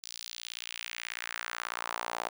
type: tone with high-pass filter sweep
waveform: sawtooth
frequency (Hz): 58.27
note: A#1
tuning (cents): 0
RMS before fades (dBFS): -39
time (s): 0.03-2.29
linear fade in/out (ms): 10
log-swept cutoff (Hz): 4900 to 750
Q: 1.9
effects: none